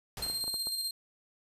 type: noise with exponential decay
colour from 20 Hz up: pink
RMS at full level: -39 dBFS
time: 0.17-0.68 s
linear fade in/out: 1 ms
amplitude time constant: 110 ms
type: tone with tremolo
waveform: sawtooth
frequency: 4186 Hz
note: C8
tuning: in tune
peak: -28 dBFS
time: 0.22-0.91 s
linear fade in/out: 5 ms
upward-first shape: square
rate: 16 Hz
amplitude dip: 35%
type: clicks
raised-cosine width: 1 ms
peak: -31 dBFS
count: 6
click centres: 0.265 / 0.299 / 0.441 / 0.479 / 0.542 / 0.671 s
effects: resampled to 32000 Hz